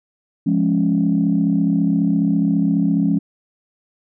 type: chord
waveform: sine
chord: Db major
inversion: first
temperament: just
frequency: 173.24 / 207.9 / 277.2 Hz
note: F3 / Ab3 / Db4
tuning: -14 / +2 / 0 cents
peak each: -18 dBFS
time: 0.46-3.19 s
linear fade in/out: 10 ms
effects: tanh soft clip ceiling -6 dBFS

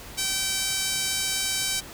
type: tone with high-pass filter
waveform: 5% pulse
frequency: 772 Hz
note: G5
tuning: 27 cents flat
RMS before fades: -27 dBFS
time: 0.17-1.81 s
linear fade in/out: 20 ms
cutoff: 1700 Hz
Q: 0.55
effects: pink hiss -42 dBFS RMS until 1.93 s

